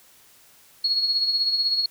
sine tone with tremolo, 4326 Hz, C#8, 43 cents flat, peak -17 dBFS, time 0.84-1.86 s, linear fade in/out 5 ms, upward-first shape triangle, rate 16 Hz, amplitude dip 60%, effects white hiss -54 dBFS RMS until 1.9 s

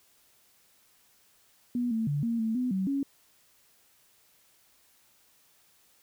sine tone with pitch steps, 243.4 / 223.8 / 144.6 / 231.7 / 222.6 / 250.9 / 190.1 / 277.1 Hz, B3 / A3 / D3 / A#3 / A3 / B3 / F#3 / C#4, -25 / +30 / -27 / -10 / +20 / +28 / +47 / -1 cents, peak -26 dBFS, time 1.75-3.03 s, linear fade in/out 2 ms, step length 160 ms, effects white hiss -64 dBFS RMS until 6.02 s

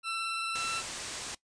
20% pulse tone with vibrato, 1340 Hz, E6, 28 cents sharp, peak -27 dBFS, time 0.03-0.83 s, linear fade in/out 50 ms, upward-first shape sine, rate 18 Hz, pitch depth 11 cents each way
white low-pass noise, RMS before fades -40 dBFS, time 0.55-1.35 s, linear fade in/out 5 ms, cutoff 9200 Hz, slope 48 dB/octave
effects noise-tail reverb RT60 0.1 s tail -19 dB re dry + resampled to 22050 Hz

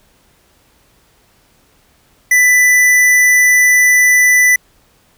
sine tone with tanh clipping, 1988 Hz, B6, 11 cents sharp, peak -8 dBFS, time 2.31-4.56 s, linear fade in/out 5 ms, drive 18 dB, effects pink hiss -53 dBFS RMS until 5.17 s

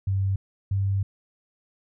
sine tone pair in turn, 97 / 98.07 Hz, G2 / G2, -18 / +1 cents, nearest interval unison, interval 19 cents, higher second, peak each -21 dBFS, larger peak neither, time 0.07-0.36 / 0.71-1.03 s, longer second, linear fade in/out 5 ms, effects none

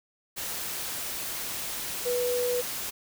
sine tone in noise, 490.7 Hz, B4, 11 cents flat, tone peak -25 dBFS, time 2.05-2.62 s, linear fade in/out 20 ms, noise white, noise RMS -34 dBFS, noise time 0.36-2.91 s, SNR +6 dB, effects none

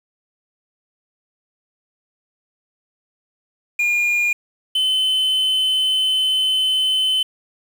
triangle tone pair in turn, 2422 / 3049 Hz, D#7 / G7, -47 / -49 cents, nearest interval major third, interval 398 cents, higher second, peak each -14 dBFS, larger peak neither, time 3.79-4.33 / 4.75-7.23 s, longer second, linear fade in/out 5 ms, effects 7-bit

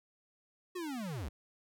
square linear sweep, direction down, 374.6 to 52.8 Hz, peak -38 dBFS, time 0.75-1.29 s, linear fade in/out 10 ms, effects none

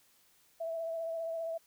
sine tone with vibrato, 658 Hz, E5, 3 cents flat, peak -34 dBFS, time 0.6-1.58 s, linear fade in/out 10 ms, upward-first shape triangle, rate 15 Hz, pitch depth 28 cents each way, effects white hiss -67 dBFS RMS until 1.66 s

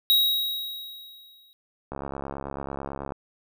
square tone with exponential decay, 3816 Hz, A#7, 40 cents sharp, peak -16 dBFS, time 0.1-1.53 s, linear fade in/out 0 ms, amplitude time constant 310 ms
click train, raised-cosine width 1 ms, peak -19 dBFS, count 84, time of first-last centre 1.92-3.121 s, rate 69.1 Hz
effects none

